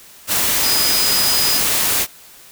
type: tone in noise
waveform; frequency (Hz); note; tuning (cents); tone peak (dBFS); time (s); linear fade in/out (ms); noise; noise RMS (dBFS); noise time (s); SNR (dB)
sine; 4978; D#8; 0; -18; 0.61-1.61; 50; white; -17; 0.27-2.07; -4
effects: white hiss -43 dBFS RMS until 2.51 s